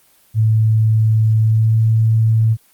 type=tone with pitch glide; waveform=sine; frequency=110 to 111.6 Hz; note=A2 to A2; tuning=0 to +25 cents; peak=-10 dBFS; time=0.34-2.57 s; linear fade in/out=50 ms; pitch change=+25 cents; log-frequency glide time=1.39-1.82 s; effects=white hiss -53 dBFS RMS until 2.73 s + Opus 24 kbps